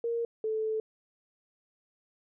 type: tone pair in turn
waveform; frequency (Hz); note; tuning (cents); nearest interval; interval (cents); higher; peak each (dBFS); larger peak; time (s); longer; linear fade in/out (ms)
sine; 466.2 / 437.4; A#4 / A4; 0 / -10; minor second; 110; first; -28; neither; 0.04-0.25 / 0.44-0.8; second; 2
effects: none